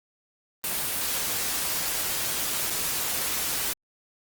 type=noise with dropouts; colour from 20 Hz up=white; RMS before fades=-28 dBFS; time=0.64-3.73 s; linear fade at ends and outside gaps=0 ms; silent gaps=2.699-2.705 s; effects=Opus 24 kbps